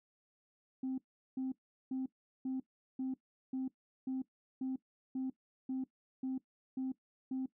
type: tone bursts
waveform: sine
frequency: 261.6 Hz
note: C4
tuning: in tune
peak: -33 dBFS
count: 13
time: 0.83-7.46 s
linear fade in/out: 5 ms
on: 150 ms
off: 390 ms
effects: noise-tail reverb RT60 0.1 s tail -18 dB re dry + tanh soft clip ceiling -32 dBFS